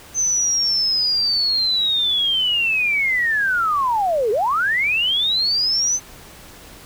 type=linear two-way sweep; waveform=sine; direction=down then up; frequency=6210 to 398.7 to 6210 Hz; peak=-16 dBFS; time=0.14-6 s; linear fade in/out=50 ms; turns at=4.31 s; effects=pink hiss -42 dBFS RMS until 6.85 s